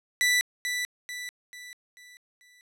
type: tone with echo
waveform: sawtooth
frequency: 1975.5 Hz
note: B6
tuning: in tune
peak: -17 dBFS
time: 0.21-0.41 s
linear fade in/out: 0 ms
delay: 440 ms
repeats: 5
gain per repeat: -7 dB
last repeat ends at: 2.61 s
effects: low-pass 12000 Hz 12 dB/octave